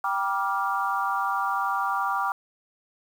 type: chord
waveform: sine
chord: G dominant seventh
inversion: none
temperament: equal with one note detuned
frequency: 784 / 963.5 / 1174.7 / 1396.9 Hz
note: G5 / B5 / D6 / F6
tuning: 0 / -43 / 0 / 0 cents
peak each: -29 / -30 / -27 / -31 dBFS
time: 0.04-2.32 s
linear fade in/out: 2 ms
effects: 8-bit